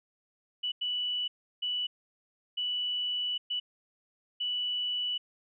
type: tone bursts at uneven times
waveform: sine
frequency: 2960 Hz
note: F#7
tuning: in tune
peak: -29 dBFS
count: 6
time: 0.63-0.72 / 0.81-1.28 / 1.62-1.87 / 2.57-3.38 / 3.5-3.6 / 4.4-5.18 s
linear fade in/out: 10 ms
effects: none